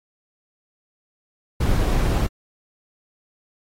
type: noise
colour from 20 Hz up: brown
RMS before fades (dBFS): -19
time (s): 1.6-2.27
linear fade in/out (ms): 10
effects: AAC 48 kbps